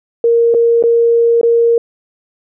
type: tone with dropouts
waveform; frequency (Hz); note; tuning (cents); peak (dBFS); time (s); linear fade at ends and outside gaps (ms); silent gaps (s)
sine; 466.2; A#4; 0; -7; 0.24-1.78; 2; 0.541-0.546 / 0.826-0.837 / 1.413-1.431
effects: none